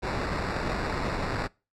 pink noise with sample-and-hold, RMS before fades -30 dBFS, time 0.02-1.48 s, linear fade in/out 20 ms, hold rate 3150 Hz, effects noise-tail reverb RT60 0.3 s tail -24 dB re dry + low-pass 5000 Hz 12 dB/octave

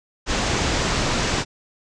pink low-pass noise, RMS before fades -22 dBFS, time 0.26-1.45 s, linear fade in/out 50 ms, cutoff 7500 Hz, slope 48 dB/octave, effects none

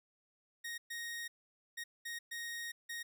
sawtooth tone bursts at uneven times, 1868 Hz, A#6, 3 cents sharp, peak -37 dBFS, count 6, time 0.64-0.78 / 0.9-1.28 / 1.77-1.84 / 2.05-2.19 / 2.31-2.72 / 2.89-3.03 s, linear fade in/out 10 ms, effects none

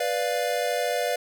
square chord, B diminished, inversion none, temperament equal, 493.9 / 587.3 / 698.5 Hz, B4 / D5 / F5, 0 / 0 / 0 cents, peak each -29 dBFS, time 0-1.16 s, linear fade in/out 5 ms, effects none

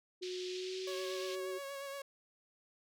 sine tone with pitch glide, 365 to 375 Hz, F#4 to F#4, -24 to +23 cents, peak -39 dBFS, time 0.21-1.59 s, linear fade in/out 20 ms, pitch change +47 cents, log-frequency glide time 0.49-0.78 s
pink band-pass noise, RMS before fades -48 dBFS, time 0.22-1.36 s, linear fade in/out 10 ms, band 2800 to 5300 Hz, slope 24 dB/octave
sawtooth tone with vibrato, 555 Hz, C#5, 2 cents sharp, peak -38 dBFS, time 0.87-2.02 s, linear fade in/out 5 ms, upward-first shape sine, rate 8.5 Hz, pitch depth 25 cents each way
effects none

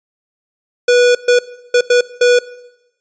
square tone bursts at uneven times, 489 Hz, B4, 17 cents flat, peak -8 dBFS, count 5, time 0.88-1.15 / 1.28-1.39 / 1.74-1.81 / 1.9-2.01 / 2.21-2.39 s, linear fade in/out 5 ms, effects noise-tail reverb RT60 1.0 s tail -19 dB re dry + resampled to 16000 Hz

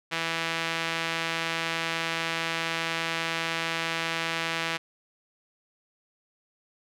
sawtooth tone with band-pass filter, 164.81 Hz, E3, in tune, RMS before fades -30 dBFS, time 0.11-4.78 s, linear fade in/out 20 ms, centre 2500 Hz, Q 1.1, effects none

